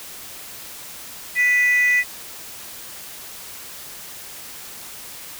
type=tone pair together; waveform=sine; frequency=1975.5 / 2492 Hz; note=B6 / D#7; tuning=0 / +2 cents; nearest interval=major third; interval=402 cents; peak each=-13 / -22 dBFS; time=1.35-2.04 s; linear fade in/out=50 ms; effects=tanh soft clip ceiling -11 dBFS + white hiss -37 dBFS RMS until 5.39 s